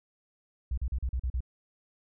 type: tone bursts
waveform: sine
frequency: 62.5 Hz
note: B1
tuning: 21 cents sharp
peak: -27 dBFS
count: 7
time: 0.71-1.406 s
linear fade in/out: 5 ms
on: 66 ms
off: 39 ms
effects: none